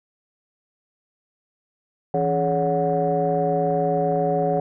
sine tone cluster, 165.6 / 279.1 / 421.8 / 562 / 731 Hz, E3 / C#4 / G#4 / C#5 / F#5, +8 / +12 / +27 / +24 / -21 cents, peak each -25 / -30 / -24 / -23 / -23 dBFS, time 2.14-4.6 s, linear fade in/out 2 ms, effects tanh soft clip ceiling -10 dBFS

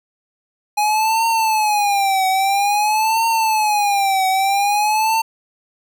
square tone with vibrato, 830.6 Hz, G#5, in tune, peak -15 dBFS, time 0.77-5.22 s, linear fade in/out 10 ms, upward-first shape triangle, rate 0.5 Hz, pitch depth 170 cents each way, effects none

